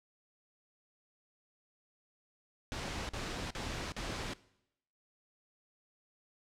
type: noise bursts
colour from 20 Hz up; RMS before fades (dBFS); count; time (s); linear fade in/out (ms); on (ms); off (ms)
pink; -39; 4; 2.72-4.335; 0; 370; 45
effects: noise-tail reverb RT60 0.8 s tail -20 dB re dry + low-pass 6000 Hz 12 dB/octave